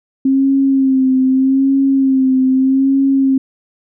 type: tone with vibrato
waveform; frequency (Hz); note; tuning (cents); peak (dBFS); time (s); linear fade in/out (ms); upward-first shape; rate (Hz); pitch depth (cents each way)
sine; 266.3; C4; +31; -9; 0.25-3.38; 5; sine; 0.81; 40
effects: none